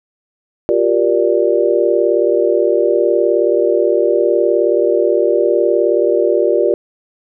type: chord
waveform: sine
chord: G minor seventh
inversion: third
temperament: just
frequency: 352.8 / 392 / 470.4 / 588 Hz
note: F4 / G4 / Bb4 / D5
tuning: +18 / 0 / +16 / +2 cents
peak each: -16 dBFS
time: 0.69-6.74 s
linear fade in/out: 0 ms
effects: none